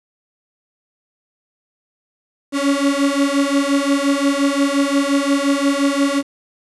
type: beating tone pair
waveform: 35% pulse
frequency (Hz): 277.2 / 282.9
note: C#4 / C#4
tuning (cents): 0 / +35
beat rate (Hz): 5.7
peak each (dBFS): -16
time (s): 2.52-6.23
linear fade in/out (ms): 50
effects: resampled to 24000 Hz + 7-bit